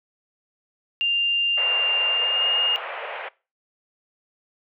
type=tone with pitch glide; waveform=sine; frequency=2794 to 2833 Hz; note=F7 to F7; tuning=0 to +24 cents; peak=-19 dBFS; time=1.01-2.76 s; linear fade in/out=0 ms; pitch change=+24 cents; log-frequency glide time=2.08-2.47 s
type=band-pass noise; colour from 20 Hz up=pink; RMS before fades=-33 dBFS; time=1.57-3.29 s; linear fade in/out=10 ms; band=480 to 2900 Hz; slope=48 dB/octave
effects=noise-tail reverb RT60 0.3 s tail -21 dB re dry